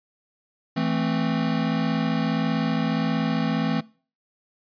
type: chord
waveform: square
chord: A minor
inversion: second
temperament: equal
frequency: 164.81 / 220 / 261.6 Hz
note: E3 / A3 / C4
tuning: 0 / 0 / 0 cents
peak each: -27 dBFS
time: 0.76-3.81 s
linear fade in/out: 10 ms
effects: noise-tail reverb RT60 0.4 s tail -22 dB re dry + resampled to 11025 Hz